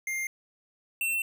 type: tone pair in turn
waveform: square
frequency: 2110 / 2699 Hz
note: C7 / E7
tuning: +14 / +40 cents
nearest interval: major third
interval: 426 cents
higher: second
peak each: -30 / -27 dBFS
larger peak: second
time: 0.07-0.27 / 1.01-1.22 s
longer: second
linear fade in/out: 2 ms
effects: none